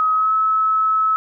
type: tone with pitch glide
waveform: sine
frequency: 1270 to 1295.9 Hz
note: D#6 to E6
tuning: +35 to -30 cents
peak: -14 dBFS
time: 0-1.16 s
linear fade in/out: 0 ms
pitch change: +35 cents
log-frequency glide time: 0.13-0.33 s
effects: none